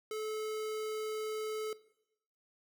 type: tone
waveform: square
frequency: 432.7 Hz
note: A4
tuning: 29 cents flat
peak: -37 dBFS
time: 0.11-1.73 s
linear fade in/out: 2 ms
effects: noise-tail reverb RT60 0.8 s tail -17 dB re dry